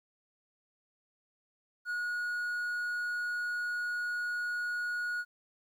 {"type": "tone", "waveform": "triangle", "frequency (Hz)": 1450, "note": "F#6", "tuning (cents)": -35, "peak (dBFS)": -30, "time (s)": [1.85, 5.25], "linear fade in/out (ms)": 50, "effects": ["12-bit"]}